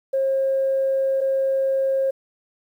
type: tone pair in turn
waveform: sine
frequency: 537 / 537 Hz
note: C5 / C5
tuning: +45 / +45 cents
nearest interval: unison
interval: 0 cents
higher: neither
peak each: -17 dBFS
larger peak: neither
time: 0.13-1.21 / 1.21-2.11 s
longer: first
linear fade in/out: 10 ms
effects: tanh soft clip ceiling -13 dBFS + 9-bit